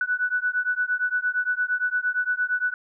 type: beating tone pair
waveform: sine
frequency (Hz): 1480 / 1488.7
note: F#6 / F#6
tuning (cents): 0 / +10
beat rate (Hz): 8.7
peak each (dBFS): -25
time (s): 0.01-2.74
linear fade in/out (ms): 2
effects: none